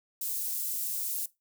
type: high-pass noise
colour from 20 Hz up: white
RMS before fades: -33 dBFS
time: 0.21-1.26 s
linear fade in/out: 5 ms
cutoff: 8900 Hz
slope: 12 dB/octave
effects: noise-tail reverb RT60 0.2 s tail -19 dB re dry